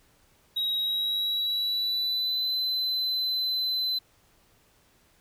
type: tone with pitch glide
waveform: triangle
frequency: 3820 to 4040 Hz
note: A#7 to B7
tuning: +42 to +39 cents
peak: -24 dBFS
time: 0.56-3.99 s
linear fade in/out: 10 ms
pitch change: +97 cents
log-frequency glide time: 0.78-2.55 s
effects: pink hiss -63 dBFS RMS until 5.2 s